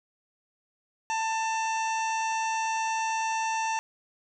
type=harmonic tone with a mistuned harmonic; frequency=891 Hz; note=A5; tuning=22 cents sharp; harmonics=1 / 2 / 3 / 4 / 5 / 6 / 7 / 8 / 9; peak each=-27 / -37 / -35 / -48 / -48 / -42 / -43 / -50 / -54 dBFS; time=1.1-3.79 s; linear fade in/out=0 ms; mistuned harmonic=6; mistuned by=+100 cents; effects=none